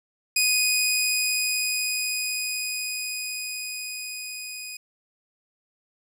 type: tone with level ramp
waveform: 15% pulse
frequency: 2489 Hz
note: D#7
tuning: in tune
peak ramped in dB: -12 to -28 dBFS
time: 0.36-4.77 s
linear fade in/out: 5 ms
effects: none